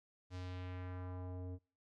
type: tone with low-pass filter sweep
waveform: square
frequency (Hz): 91.1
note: F#2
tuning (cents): -26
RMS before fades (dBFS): -45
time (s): 0.3-1.59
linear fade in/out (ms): 50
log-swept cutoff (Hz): 6000 to 420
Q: 1.3
effects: noise-tail reverb RT60 0.4 s tail -25 dB re dry